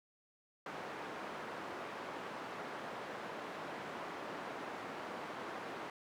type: band-pass noise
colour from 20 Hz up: white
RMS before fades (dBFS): -45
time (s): 0.66-5.9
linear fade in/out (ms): 2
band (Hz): 210 to 1200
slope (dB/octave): 12
effects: none